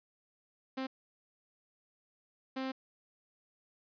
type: tone bursts at uneven times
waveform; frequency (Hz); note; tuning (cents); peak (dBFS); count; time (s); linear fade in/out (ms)
sawtooth; 263.5; C4; +12; -31; 2; 0.77-0.87 / 2.56-2.72; 10
effects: resampled to 11025 Hz